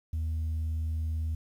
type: tone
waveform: sine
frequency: 79.6 Hz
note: D#2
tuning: 40 cents sharp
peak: -26 dBFS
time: 0.13-1.35 s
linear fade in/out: 5 ms
effects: tanh soft clip ceiling -27 dBFS + 10-bit